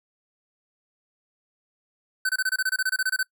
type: tone bursts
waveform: square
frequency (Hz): 1524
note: G6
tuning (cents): -49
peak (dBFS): -22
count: 15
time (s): 2.25-3.23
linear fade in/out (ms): 5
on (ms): 42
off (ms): 25
effects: noise-tail reverb RT60 0.1 s tail -23 dB re dry